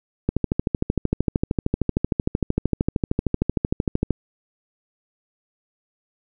click train, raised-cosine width 3 ms, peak -6 dBFS, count 51, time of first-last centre 0.29-4.107 s, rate 13.1 Hz, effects none

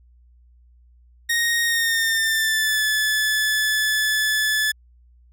sawtooth tone with pitch glide, 1864.7 to 1729.8 Hz, A#6 to A6, 0 to -30 cents, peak -15 dBFS, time 1.29-4.72 s, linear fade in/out 10 ms, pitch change -130 cents, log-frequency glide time 1.64-2.84 s, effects added 60 Hz sine -50 dBFS peak until 5.32 s

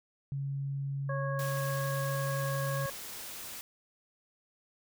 sine tone, 138.59 Hz, C#3, in tune, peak -32 dBFS, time 0.32-2.86 s, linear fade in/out 0 ms
harmonic tone, 550 Hz, C#5, 14 cents flat, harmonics 1 / 2 / 3, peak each -36 / -39 / -41 dBFS, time 1.09-2.9 s, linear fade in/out 5 ms
white noise, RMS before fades -43 dBFS, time 1.39-3.61 s, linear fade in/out 0 ms
effects none

